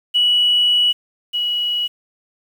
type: tone pair in turn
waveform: sine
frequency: 2937 / 2920 Hz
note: F#7 / F#7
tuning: -13 / -24 cents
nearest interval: unison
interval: 11 cents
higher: first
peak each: -11 / -17 dBFS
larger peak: first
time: 0.14-0.93 / 1.33-1.88 s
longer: first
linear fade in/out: 20 ms
effects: tanh soft clip ceiling -7 dBFS + 7-bit